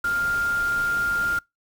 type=tone in noise; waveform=sine; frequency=1402 Hz; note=F6; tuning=6 cents sharp; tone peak=-21 dBFS; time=0.04-1.39 s; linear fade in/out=5 ms; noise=pink; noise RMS=-37 dBFS; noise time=0.04-1.39 s; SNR=+13 dB; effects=noise-tail reverb RT60 0.2 s tail -26 dB re dry